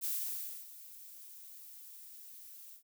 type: noise with ADSR envelope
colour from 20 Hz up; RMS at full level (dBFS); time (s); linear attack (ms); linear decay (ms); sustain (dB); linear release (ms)
violet; -35; 0.01-2.83; 37; 610; -17; 100
effects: none